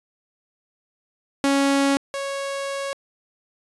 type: tone pair in turn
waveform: sawtooth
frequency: 277.2 / 553 Hz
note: C#4 / C#5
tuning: 0 / -4 cents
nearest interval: octave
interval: 1196 cents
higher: second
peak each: -13 / -22 dBFS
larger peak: first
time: 1.44-1.97 / 2.14-2.93 s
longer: second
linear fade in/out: 0 ms
effects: resampled to 24000 Hz